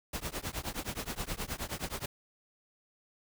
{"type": "noise with tremolo", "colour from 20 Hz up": "pink", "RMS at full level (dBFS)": -34, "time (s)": [0.13, 2.06], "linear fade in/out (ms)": 5, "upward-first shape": "triangle", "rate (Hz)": 9.5, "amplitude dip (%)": 100, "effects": []}